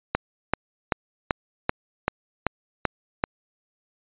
click train, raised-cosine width 0.5 ms, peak -5 dBFS, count 9, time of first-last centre 0.15-3.239 s, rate 2.59 Hz, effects resampled to 8000 Hz

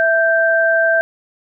sine tone pair together, 659.3 / 1568.1 Hz, E5 / G6, 0 / 0 cents, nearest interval octave + minor third, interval 1500 cents, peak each -14 dBFS, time 0-1.01 s, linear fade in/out 0 ms, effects none

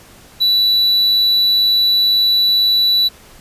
triangle tone, 3951 Hz, B7, in tune, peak -9 dBFS, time 0.4-3.09 s, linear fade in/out 20 ms, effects pink hiss -43 dBFS RMS until 3.4 s + resampled to 32000 Hz

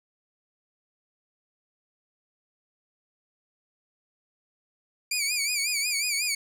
15% pulse tone with vibrato, 2349 Hz, D7, in tune, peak -18 dBFS, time 5.11-6.35 s, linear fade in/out 5 ms, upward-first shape sine, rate 5.5 Hz, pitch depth 100 cents each way, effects none

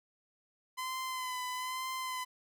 sawtooth tone with vibrato, 1020 Hz, C6, 44 cents flat, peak -32 dBFS, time 0.77-2.25 s, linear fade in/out 20 ms, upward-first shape sine, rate 1.1 Hz, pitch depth 31 cents each way, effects none

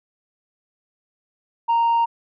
sine tone, 929 Hz, A#5, 6 cents flat, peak -13 dBFS, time 1.68-2.06 s, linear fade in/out 20 ms, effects tanh soft clip ceiling -14 dBFS

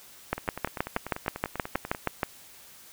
two click trains, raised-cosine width 0.5 ms, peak -10 / -19 dBFS, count 13 / 17, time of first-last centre 0.33-2.232 / 0.38-1.949 s, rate 6.31 / 10.2 Hz, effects white hiss -51 dBFS RMS until 2.92 s

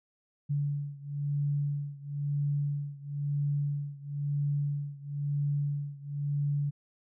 sine beating tone pair, 143.5 / 144.5 Hz, D3 / D3, -40 / -28 cents, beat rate 1 Hz, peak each -31 / -33 dBFS, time 0.49-6.71 s, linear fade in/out 20 ms, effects none

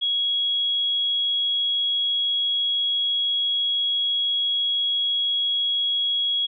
sine tone, 3322 Hz, G#7, in tune, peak -20 dBFS, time 0.01-6.47 s, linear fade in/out 20 ms, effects none

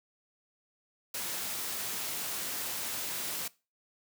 white noise, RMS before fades -36 dBFS, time 1.14-3.48 s, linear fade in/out 5 ms, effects noise-tail reverb RT60 0.3 s tail -21 dB re dry + high-pass 100 Hz 12 dB/octave

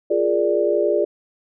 sine chord, Bb dominant seventh, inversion second, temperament equal, 349.2 / 415.3 / 466.2 / 587.3 Hz, F4 / Ab4 / Bb4 / D5, 0 / 0 / 0 / 0 cents, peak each -22 / -20 / -26 / -20 dBFS, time 0.1-1.05 s, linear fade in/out 10 ms, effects none

